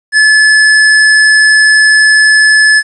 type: tone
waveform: square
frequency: 1724 Hz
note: A6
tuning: 36 cents flat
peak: -4 dBFS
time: 0.12-2.83 s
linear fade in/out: 50 ms
effects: resampled to 22050 Hz + 7-bit